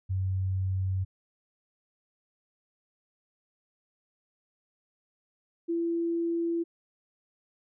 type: tone pair in turn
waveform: sine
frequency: 94.5 / 336.8 Hz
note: F#2 / E4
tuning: +37 / +37 cents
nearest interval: octave + minor seventh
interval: 2200 cents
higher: second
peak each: -26 dBFS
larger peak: neither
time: 0.09-1.05 / 5.68-6.64 s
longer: neither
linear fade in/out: 20 ms
effects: none